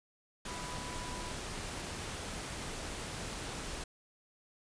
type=tone in noise; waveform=sine; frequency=987.8 Hz; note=B5; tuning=in tune; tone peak=-46 dBFS; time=0.47-1.32 s; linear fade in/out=5 ms; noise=pink; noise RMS=-41 dBFS; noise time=0.45-3.84 s; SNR=-8 dB; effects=resampled to 22050 Hz